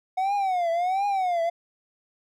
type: tone with vibrato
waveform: triangle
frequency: 737 Hz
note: F#5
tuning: 7 cents flat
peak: -20 dBFS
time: 0.17-1.5 s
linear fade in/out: 10 ms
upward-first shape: triangle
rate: 1.4 Hz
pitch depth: 190 cents each way
effects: none